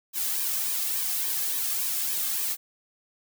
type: noise with flanger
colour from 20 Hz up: blue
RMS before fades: -28 dBFS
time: 0.13-2.57 s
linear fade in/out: 50 ms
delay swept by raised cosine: 1.4 to 2.14 ms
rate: 3.5 Hz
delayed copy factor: -0.7
effects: none